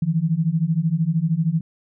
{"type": "beating tone pair", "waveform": "sine", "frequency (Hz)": [155.56, 168.56], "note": ["D#3", "E3"], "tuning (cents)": [0, 39], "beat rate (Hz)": 13, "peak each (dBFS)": [-21, -20], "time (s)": [0.02, 1.61], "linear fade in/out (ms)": 5, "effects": []}